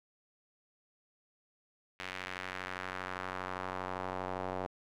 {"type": "tone with band-pass filter sweep", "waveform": "square", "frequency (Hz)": 46.25, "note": "F#1", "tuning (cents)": 0, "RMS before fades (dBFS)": -40, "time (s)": [1.99, 4.67], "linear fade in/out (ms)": 10, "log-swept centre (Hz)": [2300, 710], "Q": 1.4, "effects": []}